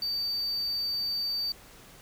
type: tone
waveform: triangle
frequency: 4611 Hz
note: D8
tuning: 33 cents flat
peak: -27 dBFS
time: 0.02-1.52 s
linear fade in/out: 2 ms
effects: pink hiss -52 dBFS RMS until 2.01 s

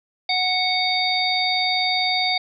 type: harmonic tone with a mistuned harmonic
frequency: 740 Hz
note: F#5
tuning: in tune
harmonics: 1 / 3 / 5 / 6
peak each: -24 / -24 / -24 / -24 dBFS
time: 0.29-2.38 s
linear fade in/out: 5 ms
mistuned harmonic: 6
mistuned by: +63 cents
effects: none

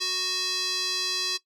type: tone with band-pass filter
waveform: square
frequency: 370 Hz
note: F#4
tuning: in tune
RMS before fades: -28 dBFS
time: 0-1.38 s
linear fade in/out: 20 ms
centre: 4700 Hz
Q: 3.9
effects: noise-tail reverb RT60 0.1 s tail -18 dB re dry

